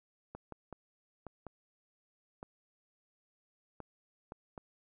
clicks, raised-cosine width 1 ms, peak -30 dBFS, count 9, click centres 0.35 / 0.523 / 0.727 / 1.267 / 1.467 / 2.429 / 3.803 / 4.321 / 4.578 s, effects none

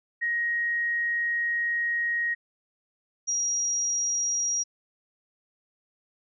sine tone pair in turn, 1882 / 5712 Hz, A#6 / F8, +16 / +38 cents, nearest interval octave + perfect fifth, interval 1922 cents, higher second, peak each -24 dBFS, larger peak neither, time 0.21-2.35 / 3.27-4.64 s, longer first, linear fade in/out 20 ms, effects none

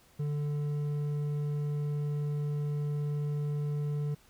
triangle tone with hard clipping, 146.83 Hz, D3, in tune, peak -31 dBFS, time 0.19-4.15 s, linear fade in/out 10 ms, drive 9 dB, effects pink hiss -62 dBFS RMS until 4.29 s

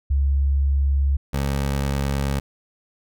sine / 20% pulse tone pair in turn, 69.3 / 69.3 Hz, C#2 / C#2, 0 / 0 cents, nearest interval unison, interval 0 cents, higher neither, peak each -16 dBFS, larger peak neither, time 0.1-1.17 / 1.33-2.4 s, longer neither, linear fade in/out 10 ms, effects none

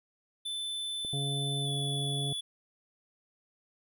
square tone with pitch glide, 3520 to 3436 Hz, A7 to A7, 0 to -42 cents, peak -34 dBFS, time 0.45-2.41 s, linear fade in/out 10 ms, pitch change -42 cents, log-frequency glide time 1.62-1.69 s
click, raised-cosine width 2 ms, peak -31 dBFS, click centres 1.049 s
harmonic tone, 140 Hz, C#3, 18 cents sharp, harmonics 1 / 2 / 3 / 4 / 5, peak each -32 / -44 / -43 / -55 / -46 dBFS, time 1.13-2.33 s, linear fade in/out 2 ms
effects none

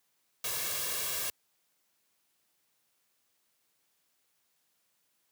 white noise with comb filter, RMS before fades -34 dBFS, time 0.44-1.3 s, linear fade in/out 2 ms, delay 1.8 ms, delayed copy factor +0.7, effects white hiss -75 dBFS RMS until 5.31 s + high-pass 100 Hz 12 dB/octave

